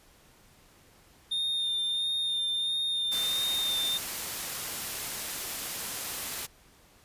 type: tone with vibrato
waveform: triangle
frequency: 3638 Hz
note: A#7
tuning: 43 cents flat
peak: -26 dBFS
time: 1.31-3.98 s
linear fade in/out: 10 ms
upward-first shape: sine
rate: 1.5 Hz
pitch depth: 20 cents each way
type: noise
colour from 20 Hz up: white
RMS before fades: -35 dBFS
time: 3.11-6.47 s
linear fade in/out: 20 ms
effects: pink hiss -59 dBFS RMS until 7.04 s + resampled to 32000 Hz